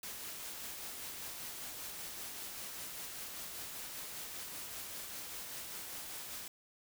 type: noise with tremolo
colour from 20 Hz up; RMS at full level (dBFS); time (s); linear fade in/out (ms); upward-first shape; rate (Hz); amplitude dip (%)
white; -44; 0.03-6.48; 2; sine; 5.1; 25
effects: none